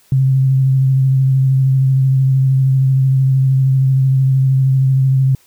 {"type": "tone with vibrato", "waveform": "sine", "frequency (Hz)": 133, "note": "C3", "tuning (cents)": 29, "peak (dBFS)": -9, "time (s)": [0.12, 5.35], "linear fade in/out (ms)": 2, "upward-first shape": "triangle", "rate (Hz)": 13, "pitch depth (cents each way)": 25, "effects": ["white hiss -52 dBFS RMS until 5.46 s"]}